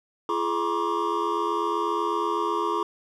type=tone cluster; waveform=triangle; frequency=341.8 / 422.3 / 954 / 1079 / 1167 Hz; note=F4 / G#4 / A#5 / C#6 / D6; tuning=-37 / +29 / +40 / -47 / -11 cents; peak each=-28 dBFS; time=0.29-2.83 s; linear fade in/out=2 ms; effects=none